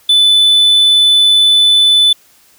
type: tone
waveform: triangle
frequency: 3499 Hz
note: A7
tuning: 10 cents flat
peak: -4 dBFS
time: 0.09-2.13 s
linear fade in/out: 5 ms
effects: white hiss -48 dBFS RMS until 2.58 s